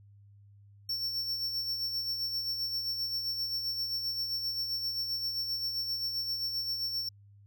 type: tone with tremolo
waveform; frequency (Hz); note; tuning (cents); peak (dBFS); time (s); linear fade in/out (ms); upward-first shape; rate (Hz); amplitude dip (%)
square; 5440; F8; -46; -30; 0.89-7.09; 5; sine; 7.6; 45
effects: added 101 Hz sine -54 dBFS peak until 7.46 s